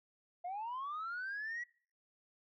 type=linear sweep; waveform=sine; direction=up; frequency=688 to 1950 Hz; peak=-37 dBFS; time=0.44-1.64 s; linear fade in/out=10 ms; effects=noise-tail reverb RT60 0.5 s tail -25 dB re dry + tanh soft clip ceiling -36 dBFS